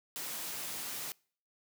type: high-pass noise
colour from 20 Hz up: white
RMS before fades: -40 dBFS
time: 0.16-1.12 s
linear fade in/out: 0 ms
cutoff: 110 Hz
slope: 96 dB/octave
effects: noise-tail reverb RT60 0.5 s tail -26 dB re dry